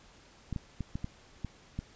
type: clicks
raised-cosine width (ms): 5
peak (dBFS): -22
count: 7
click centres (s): 0.527 / 0.562 / 0.807 / 0.955 / 1.044 / 1.447 / 1.79
effects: pink hiss -58 dBFS RMS until 1.95 s + resampled to 16000 Hz